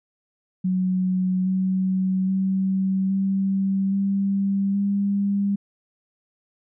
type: tone with pitch steps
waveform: sine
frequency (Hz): 185 / 187.91 / 190.86 / 193.86 / 196.91 / 200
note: F#3 / F#3 / G3 / G3 / G3 / G3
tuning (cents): 0 / +27 / -46 / -19 / +8 / +35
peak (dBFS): -19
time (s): 0.64-5.56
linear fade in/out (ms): 10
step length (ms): 820
effects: none